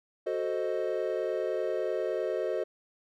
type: chord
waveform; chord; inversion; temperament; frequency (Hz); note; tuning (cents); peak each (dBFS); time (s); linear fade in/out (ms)
triangle; F# diminished seventh; none; equal; 370 / 440 / 523.3 / 622.3; F#4 / A4 / C5 / Eb5; 0 / 0 / 0 / 0; -32; 0.26-2.64; 10
effects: none